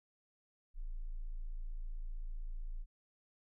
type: tone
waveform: sine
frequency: 27.8 Hz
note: A0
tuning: 19 cents sharp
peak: -38 dBFS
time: 0.74-2.86 s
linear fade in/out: 50 ms
effects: none